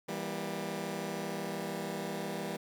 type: chord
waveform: 15% pulse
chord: E diminished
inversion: none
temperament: just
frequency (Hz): 164.81 / 197.78 / 237.3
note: E3 / G3 / Bb3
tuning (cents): 0 / +16 / +31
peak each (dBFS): -34 / -32 / -36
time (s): 0.08-2.57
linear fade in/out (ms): 10
effects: 11-bit